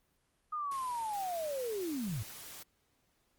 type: linear sweep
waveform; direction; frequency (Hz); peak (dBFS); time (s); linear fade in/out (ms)
sine; down; 1244 to 92.5; -34; 0.52-2.23; 10
type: noise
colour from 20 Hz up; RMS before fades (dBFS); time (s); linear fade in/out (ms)
white; -48; 0.71-2.63; 5
effects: pink hiss -75 dBFS RMS until 3.38 s + Opus 32 kbps